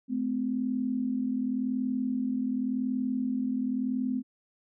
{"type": "tone pair together", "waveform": "sine", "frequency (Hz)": [215.9, 256.8], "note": ["A3", "C4"], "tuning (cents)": [-33, -32], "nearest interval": "minor third", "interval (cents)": 301, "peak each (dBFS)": [-32, -28], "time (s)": [0.08, 4.23], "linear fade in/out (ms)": 50, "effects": []}